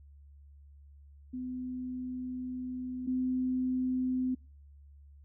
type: tone pair in turn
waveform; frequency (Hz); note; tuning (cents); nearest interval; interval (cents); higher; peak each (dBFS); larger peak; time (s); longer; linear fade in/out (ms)
sine; 253.4 / 255.5; B3 / C4; +45 / -41; unison; 14; second; -35 / -28; second; 1.33-3.07 / 3.07-4.35; first; 10
effects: noise-tail reverb RT60 0.4 s tail -26 dB re dry + added 71 Hz sine -52 dBFS peak until 5.24 s